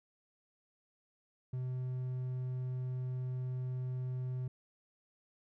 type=tone; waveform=triangle; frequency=127.4 Hz; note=C3; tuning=46 cents flat; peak=-33 dBFS; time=1.53-4.48 s; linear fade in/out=5 ms; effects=none